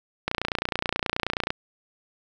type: click train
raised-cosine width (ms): 0.3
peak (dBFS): -8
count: 37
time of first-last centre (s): 0.28-1.504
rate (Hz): 29.4
effects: none